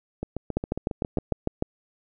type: two click trains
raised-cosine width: 2 ms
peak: -16 / -10 dBFS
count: 9 / 8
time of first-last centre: 0.23-1.321 / 0.57-1.624 s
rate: 7.33 / 6.64 Hz
effects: none